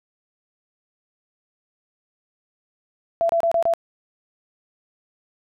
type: tone bursts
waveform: sine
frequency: 672 Hz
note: E5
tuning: 33 cents sharp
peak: -16 dBFS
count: 5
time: 3.21-3.737 s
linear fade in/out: 0 ms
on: 83 ms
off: 28 ms
effects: none

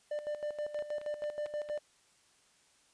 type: tone with tremolo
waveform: triangle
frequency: 595 Hz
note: D5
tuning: 22 cents sharp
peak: -31 dBFS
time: 0.11-1.79 s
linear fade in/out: 5 ms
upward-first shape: square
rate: 6.3 Hz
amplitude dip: 70%
type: click train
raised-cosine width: 0.3 ms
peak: -34 dBFS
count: 5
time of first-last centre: 0.79-1.689 s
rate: 4.45 Hz
effects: white hiss -67 dBFS RMS until 2.93 s + resampled to 22050 Hz

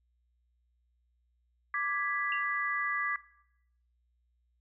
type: chord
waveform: sine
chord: G# diminished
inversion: second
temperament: equal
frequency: 1174.7 / 1661.2 / 1975.5 Hz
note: D6 / G#6 / B6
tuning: 0 / 0 / 0 cents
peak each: -34 dBFS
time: 1.74-3.16 s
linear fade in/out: 2 ms
type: tone with exponential decay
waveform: sine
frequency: 2770 Hz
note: F7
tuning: 15 cents flat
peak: -32 dBFS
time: 2.32-2.49 s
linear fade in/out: 2 ms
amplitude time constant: 35 ms
effects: noise-tail reverb RT60 0.8 s tail -18 dB re dry + added 60 Hz sine -70 dBFS peak until 4.6 s

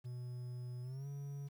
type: tone with pitch glide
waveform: triangle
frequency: 123.6 to 141.16 Hz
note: B2 to C#3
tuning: +2 to +32 cents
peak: -40 dBFS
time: 0.04-1.49 s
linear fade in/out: 20 ms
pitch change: +230 cents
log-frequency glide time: 0.82-1.07 s
effects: 11-bit

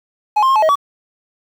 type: tone with pitch steps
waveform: triangle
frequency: 844 / 1055 / 1069 / 861 / 632 / 1138 Hz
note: G#5 / C6 / C6 / A5 / D#5 / C#6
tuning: +28 / +14 / +37 / -38 / +27 / +45 cents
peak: -8 dBFS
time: 0.36-0.756 s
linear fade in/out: 10 ms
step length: 66 ms
effects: 7-bit

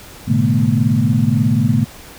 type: tone cluster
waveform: sine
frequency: 109.8 / 126.5 / 148.2 / 214.3 / 238 Hz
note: A2 / B2 / D3 / A3 / A#3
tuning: -3 / +42 / +16 / -45 / +36 cents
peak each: -18 dBFS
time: 0.27-1.85 s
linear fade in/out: 20 ms
effects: pink hiss -38 dBFS RMS until 2.18 s

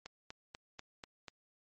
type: click train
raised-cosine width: 0.2 ms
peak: -28 dBFS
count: 6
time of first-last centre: 0.06-1.282 s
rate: 4.09 Hz
effects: MP3 32 kbps

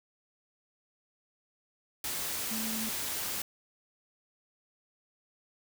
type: tone in noise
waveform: sine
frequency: 222 Hz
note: A3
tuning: 16 cents sharp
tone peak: -36 dBFS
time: 2.51-2.89 s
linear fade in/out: 2 ms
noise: white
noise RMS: -35 dBFS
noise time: 2.04-3.42 s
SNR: -4 dB
effects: none

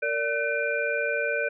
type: tone cluster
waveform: sine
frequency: 460.6 / 581 / 1518 / 2392 Hz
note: A#4 / D5 / F#6 / D7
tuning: -21 / -19 / +44 / +31 cents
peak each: -31 / -29 / -28 / -31 dBFS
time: 0.02-1.49 s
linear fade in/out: 10 ms
effects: none

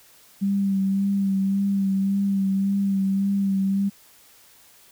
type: tone with vibrato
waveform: sine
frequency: 196 Hz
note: G3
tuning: in tune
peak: -19 dBFS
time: 0.41-3.9 s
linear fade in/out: 20 ms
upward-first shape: sine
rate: 1.8 Hz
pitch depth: 25 cents each way
effects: white hiss -53 dBFS RMS until 4.91 s

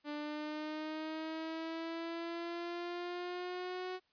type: linear sweep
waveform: sawtooth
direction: up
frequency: 294.3 to 370 Hz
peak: -35 dBFS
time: 0.04-4 s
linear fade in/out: 50 ms
effects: white hiss -75 dBFS RMS until 4.12 s + resampled to 11025 Hz

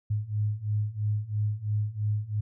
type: beating tone pair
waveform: sine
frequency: 103.83 / 106.83 Hz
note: G#2 / G#2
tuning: 0 / +49 cents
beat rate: 3 Hz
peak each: -30 / -28 dBFS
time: 0.1-2.41 s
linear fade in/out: 10 ms
effects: none

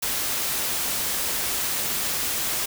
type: noise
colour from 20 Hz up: white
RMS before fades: -26 dBFS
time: 0.02-2.66 s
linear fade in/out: 10 ms
effects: none

